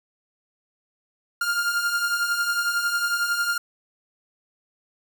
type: beating tone pair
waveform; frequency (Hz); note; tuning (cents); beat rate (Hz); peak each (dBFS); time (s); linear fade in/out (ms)
45% pulse; 1396.9 / 1407.9; F6 / F6; 0 / +14; 11; -29 / -23; 1.41-3.58; 5
effects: none